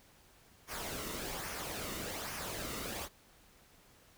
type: noise with flanger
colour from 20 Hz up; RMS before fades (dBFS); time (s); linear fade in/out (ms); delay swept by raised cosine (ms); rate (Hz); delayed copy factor
pink; -41; 0.67-3.09; 50; 0.25 to 1.25; 1.2; -0.5
effects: pink hiss -63 dBFS RMS until 4.17 s